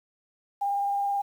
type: tone with vibrato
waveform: sine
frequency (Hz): 803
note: G5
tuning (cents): +41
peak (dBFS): -24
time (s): 0.61-1.22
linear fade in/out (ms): 10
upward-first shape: triangle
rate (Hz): 19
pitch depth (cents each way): 19
effects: 9-bit